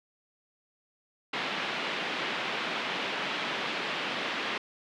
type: band-pass noise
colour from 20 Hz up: white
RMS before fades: -33 dBFS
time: 1.33-4.58 s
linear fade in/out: 5 ms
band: 170 to 3300 Hz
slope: 24 dB/octave
effects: none